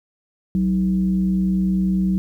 sine tone with frequency modulation, 187.5 Hz, F#3, 23 cents sharp, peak -16 dBFS, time 0.55-2.18 s, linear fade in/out 0 ms, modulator 130 Hz, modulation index 0.43, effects 9-bit

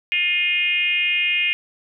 sine tone with frequency modulation, 2480 Hz, D#7, 6 cents flat, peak -17 dBFS, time 0.12-1.53 s, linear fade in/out 0 ms, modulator 356 Hz, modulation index 1.1, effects none

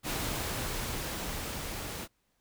pink noise with level ramp, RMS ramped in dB -33 to -39 dBFS, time 0.03-2.08 s, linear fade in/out 50 ms, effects pink hiss -75 dBFS RMS until 2.4 s

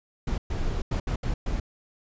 brown noise bursts at uneven times, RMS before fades -27 dBFS, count 6, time 0.27-0.38 / 0.5-0.82 / 0.91-1 / 1.07-1.16 / 1.23-1.34 / 1.46-1.6 s, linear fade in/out 5 ms, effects resampled to 16000 Hz

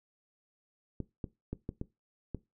clicks, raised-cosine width 3 ms, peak -23 dBFS, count 6, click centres 1.003 / 1.242 / 1.53 / 1.691 / 1.814 / 2.347 s, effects noise-tail reverb RT60 0.2 s tail -18 dB re dry

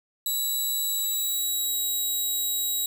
5% pulse tone with pitch glide, 3921 to 3851 Hz, B7 to B7, -13 to -44 cents, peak -18 dBFS, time 0.26-2.86 s, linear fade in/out 2 ms, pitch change -31 cents, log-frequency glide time 0.79-1.79 s, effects 8-bit

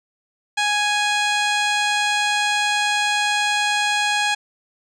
15% pulse tone with low-pass filter, 830.6 Hz, G#5, in tune, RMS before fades -20 dBFS, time 0.57-4.35 s, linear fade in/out 10 ms, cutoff 6100 Hz, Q 2, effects none

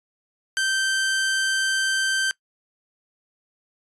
sawtooth tone, 1558 Hz, G6, 11 cents flat, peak -17 dBFS, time 0.57-2.31 s, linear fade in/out 0 ms, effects noise-tail reverb RT60 0.1 s tail -22 dB re dry + resampled to 24000 Hz

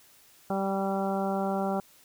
harmonic tone with a mistuned harmonic, 194.8 Hz, G3, 11 cents flat, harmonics 1 / 2 / 3 / 4 / 5 / 6 / 7, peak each -30 / -34 / -33 / -32 / -41 / -43 / -40 dBFS, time 0.5-1.8 s, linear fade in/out 2 ms, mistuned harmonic 6, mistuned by -16 cents, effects white hiss -58 dBFS RMS until 2.04 s

